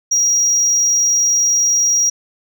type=tone; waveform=sine; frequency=5710 Hz; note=F8; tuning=37 cents sharp; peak=-9 dBFS; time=0.11-2.1 s; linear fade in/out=10 ms; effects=tanh soft clip ceiling -10 dBFS